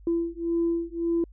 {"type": "beating tone pair", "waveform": "sine", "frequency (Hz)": [336.1, 337.9], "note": ["E4", "E4"], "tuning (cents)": [34, 43], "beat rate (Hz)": 1.8, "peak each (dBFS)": -26, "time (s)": [0.07, 1.24], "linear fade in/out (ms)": 2, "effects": ["tanh soft clip ceiling -17 dBFS", "added 50 Hz sine -46 dBFS peak until 1.32 s"]}